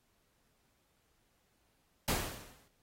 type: noise with exponential decay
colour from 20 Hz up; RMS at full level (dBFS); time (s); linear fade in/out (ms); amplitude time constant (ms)
pink; -30; 2.08-2.68; 2; 130
effects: pink hiss -75 dBFS RMS until 2.82 s + AAC 48 kbps